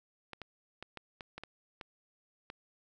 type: clicks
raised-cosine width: 0.3 ms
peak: -27 dBFS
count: 9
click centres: 0.333 / 0.417 / 0.826 / 0.973 / 1.208 / 1.38 / 1.436 / 1.812 / 2.501 s
effects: none